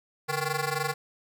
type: ring-modulated tone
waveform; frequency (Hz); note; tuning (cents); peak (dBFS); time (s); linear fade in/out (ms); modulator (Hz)
10% pulse; 312.7; D#4; +9; -16; 0.28-0.94; 20; 168
effects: none